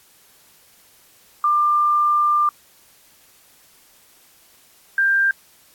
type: tone pair in turn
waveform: sine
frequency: 1193 / 1587.9 Hz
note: D6 / G6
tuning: +27 / +22 cents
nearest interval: perfect fourth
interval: 495 cents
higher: second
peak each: -14 dBFS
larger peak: neither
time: 1.44-2.49 / 4.98-5.31 s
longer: first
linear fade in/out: 2 ms
effects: white hiss -53 dBFS RMS until 5.74 s + AAC 64 kbps